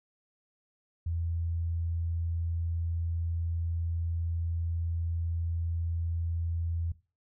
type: tone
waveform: sine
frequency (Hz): 83.8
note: E2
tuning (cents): +29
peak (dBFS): -29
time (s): 1.06-6.92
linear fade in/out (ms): 5
effects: noise-tail reverb RT60 0.3 s tail -17 dB re dry